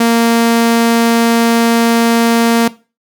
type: tone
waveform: sawtooth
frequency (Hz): 231.6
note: A#3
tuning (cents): -11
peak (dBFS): -4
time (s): 0-2.68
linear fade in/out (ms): 5
effects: noise-tail reverb RT60 0.3 s tail -18 dB re dry